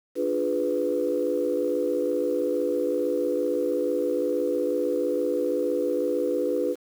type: chord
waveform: sine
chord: D diminished seventh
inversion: none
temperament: equal with one note detuned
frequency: 293.7 / 349.2 / 415.3 / 497.6 Hz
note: D4 / F4 / Ab4 / Cb5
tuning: 0 / 0 / 0 / +13 cents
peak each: -29 / -29 / -29 / -25 dBFS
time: 0.15-6.76 s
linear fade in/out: 50 ms
effects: tanh soft clip ceiling -13 dBFS + 8-bit